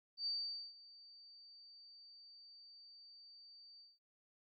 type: tone with ADSR envelope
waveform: sine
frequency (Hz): 4616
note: D8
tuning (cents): -31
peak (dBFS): -36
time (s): 0.17-3.99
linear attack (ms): 92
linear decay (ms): 470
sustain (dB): -21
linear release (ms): 190
effects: none